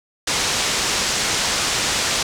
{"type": "low-pass noise", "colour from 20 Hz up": "white", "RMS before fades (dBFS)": -21, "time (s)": [0.27, 2.23], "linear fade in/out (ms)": 5, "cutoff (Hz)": 7300, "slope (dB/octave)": 24, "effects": []}